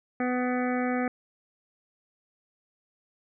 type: harmonic tone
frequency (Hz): 249.7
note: B3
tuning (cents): +19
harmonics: 1 / 2 / 3 / 5 / 6 / 7 / 8 / 9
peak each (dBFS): -27 / -32 / -33 / -38 / -40 / -40 / -40 / -41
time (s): 0.2-1.08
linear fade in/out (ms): 2
effects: none